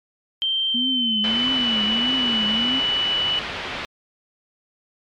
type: tone with pitch glide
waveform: sine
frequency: 3136 to 2960 Hz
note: G7 to F#7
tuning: 0 to 0 cents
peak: -19 dBFS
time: 0.42-3.39 s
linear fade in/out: 0 ms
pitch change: -100 cents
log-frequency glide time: 0.68-1.72 s
type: tone with vibrato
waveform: sine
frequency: 234.8 Hz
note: A#3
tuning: 13 cents sharp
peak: -24 dBFS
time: 0.74-2.8 s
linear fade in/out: 10 ms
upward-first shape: triangle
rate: 1.6 Hz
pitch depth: 210 cents each way
type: low-pass noise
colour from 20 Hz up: white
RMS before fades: -30 dBFS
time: 1.24-3.85 s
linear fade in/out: 0 ms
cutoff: 3400 Hz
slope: 24 dB/octave
effects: MP3 96 kbps